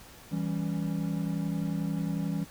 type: chord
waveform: triangle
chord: C# diminished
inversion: first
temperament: equal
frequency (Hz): 164.81 / 196 / 277.2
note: E3 / G3 / C#4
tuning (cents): 0 / 0 / 0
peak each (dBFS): -29 / -31 / -34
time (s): 0.31-2.45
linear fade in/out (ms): 20
effects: pink hiss -51 dBFS RMS until 2.5 s